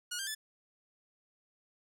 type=tone with pitch steps; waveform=10% pulse; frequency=1445 / 1584.9 / 1738.4 Hz; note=F#6 / G6 / A6; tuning=-41 / +19 / -21 cents; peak=-27 dBFS; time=0.11-0.35 s; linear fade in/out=10 ms; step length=80 ms; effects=none